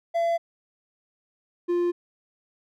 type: tone pair in turn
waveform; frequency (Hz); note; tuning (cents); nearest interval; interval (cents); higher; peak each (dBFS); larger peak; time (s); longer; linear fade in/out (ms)
triangle; 676 / 349.7; E5 / F4; +43 / +2; major seventh; 1141; first; -19; neither; 0.14-0.38 / 1.68-1.92; neither; 20
effects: none

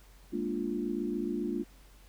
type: chord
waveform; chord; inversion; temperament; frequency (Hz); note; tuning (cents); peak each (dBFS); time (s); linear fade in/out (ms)
sine; Bb dominant seventh; third; equal with one note detuned; 207.7 / 235 / 293.7 / 349.2; Ab3 / Bb3 / D4 / F4; 0 / +14 / 0 / 0; -37 / -36 / -36 / -35; 0.32-1.64; 20
effects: added 47 Hz sine -55 dBFS peak until 2.08 s + pink hiss -61 dBFS RMS until 2.08 s

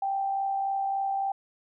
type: tone with amplitude modulation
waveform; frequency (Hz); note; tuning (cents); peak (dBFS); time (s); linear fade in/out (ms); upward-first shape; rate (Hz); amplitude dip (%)
sine; 784; G5; 0; -24; 0.02-1.32; 5; sine; 63.5; 35
effects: none

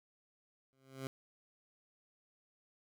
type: tone with exponential growth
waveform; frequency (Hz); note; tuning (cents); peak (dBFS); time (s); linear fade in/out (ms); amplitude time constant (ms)
15% pulse; 133.4; C3; +34; -31; 0.73-1.07; 0; 72
effects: none

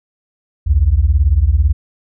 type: beating tone pair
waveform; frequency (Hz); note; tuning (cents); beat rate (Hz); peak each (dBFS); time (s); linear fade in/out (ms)
sine; 62.4 / 80.4; B1 / E2; +19 / -43; 18; -11; 0.66-1.73; 20
effects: tanh soft clip ceiling -2 dBFS

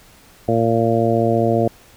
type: harmonic tone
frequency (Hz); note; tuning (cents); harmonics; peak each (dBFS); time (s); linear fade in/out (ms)
114.7; A#2; -28; 1 / 2 / 3 / 4 / 5 / 6; -21 / -21 / -21 / -21 / -21 / -21; 0.48-1.68; 5
effects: pink hiss -48 dBFS RMS until 1.96 s

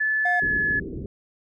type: tone with pitch glide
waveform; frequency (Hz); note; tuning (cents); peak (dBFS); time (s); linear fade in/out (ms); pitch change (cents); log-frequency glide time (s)
sine; 1734 to 1709.1; A6 to G#6; -26 to +49; -20; 0-0.8; 10; -25; 0.34-0.41
type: tone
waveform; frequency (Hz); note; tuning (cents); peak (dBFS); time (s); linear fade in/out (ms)
triangle; 714; F5; +38; -21; 0.25-0.4; 5
type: low-pass noise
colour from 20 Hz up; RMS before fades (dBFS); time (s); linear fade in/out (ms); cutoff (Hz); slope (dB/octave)
white; -33; 0.42-1.06; 2; 420; 48
effects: none

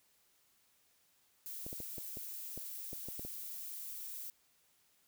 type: noise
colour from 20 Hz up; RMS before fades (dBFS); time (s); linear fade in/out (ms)
violet; -45; 1.46-4.3; 0
type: clicks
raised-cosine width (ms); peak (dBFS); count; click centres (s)
2; -33; 10; 1.665 / 1.729 / 1.803 / 1.982 / 2.171 / 2.576 / 2.931 / 3.086 / 3.195 / 3.25
effects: white hiss -72 dBFS RMS until 5.07 s

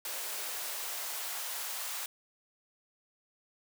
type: noise with high-pass filter sweep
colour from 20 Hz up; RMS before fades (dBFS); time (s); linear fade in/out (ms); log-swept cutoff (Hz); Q
white; -38; 0.05-2.06; 2; 510 to 820; 1.2
effects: none

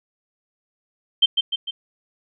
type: tone with echo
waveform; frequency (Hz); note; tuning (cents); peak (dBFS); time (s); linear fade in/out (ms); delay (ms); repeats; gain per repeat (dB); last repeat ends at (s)
sine; 3136; G7; 0; -10; 1.22-1.26; 10; 150; 3; -5; 1.71
effects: none

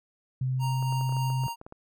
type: tone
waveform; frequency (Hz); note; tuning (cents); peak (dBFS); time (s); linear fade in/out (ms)
sine; 129.5; C3; -17; -25; 0.41-1.47; 5
type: tone with tremolo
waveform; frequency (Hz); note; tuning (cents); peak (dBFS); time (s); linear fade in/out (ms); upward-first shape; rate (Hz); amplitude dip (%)
square; 932.3; A#5; 0; -32; 0.59-1.56; 50; sine; 3.5; 35
type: clicks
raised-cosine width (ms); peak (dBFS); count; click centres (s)
1; -29; 12; 0.826 / 0.925 / 1.011 / 1.093 / 1.124 / 1.167 / 1.302 / 1.437 / 1.482 / 1.614 / 1.665 / 1.724
effects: none

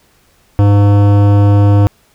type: tone with hard clipping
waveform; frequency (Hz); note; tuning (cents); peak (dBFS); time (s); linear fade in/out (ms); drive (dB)
sine; 101.6; G#2; -38; -7; 0.59-1.87; 0; 16
effects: pink hiss -52 dBFS RMS until 2.14 s

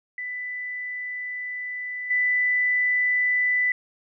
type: tone with level steps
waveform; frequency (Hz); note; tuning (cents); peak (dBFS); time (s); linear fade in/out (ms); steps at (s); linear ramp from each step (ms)
sine; 1990; B6; +13; -29 / -19; 0.18-3.72; 2; 2.1; 10
effects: none

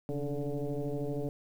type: tone with frequency modulation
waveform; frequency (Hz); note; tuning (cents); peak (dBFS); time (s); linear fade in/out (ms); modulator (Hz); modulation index
sine; 149.4; D3; +30; -31; 0.09-1.29; 0; 143; 2.9
effects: 10-bit

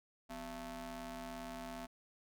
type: ring-modulated tone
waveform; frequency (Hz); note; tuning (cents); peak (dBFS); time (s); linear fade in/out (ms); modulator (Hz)
sawtooth; 212.6; G#3; +41; -37; 0.29-1.87; 20; 464
effects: none

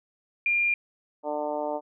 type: tone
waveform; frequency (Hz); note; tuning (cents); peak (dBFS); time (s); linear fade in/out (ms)
sine; 2400; D7; +37; -21; 0.46-0.74; 2
type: harmonic tone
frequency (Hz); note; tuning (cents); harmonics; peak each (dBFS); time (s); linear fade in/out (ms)
149.2; D3; +28; 2 / 3 / 4 / 5 / 6 / 7 / 8; -36 / -36 / -30 / -35 / -34 / -46 / -48; 1.23-1.81; 50
effects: none

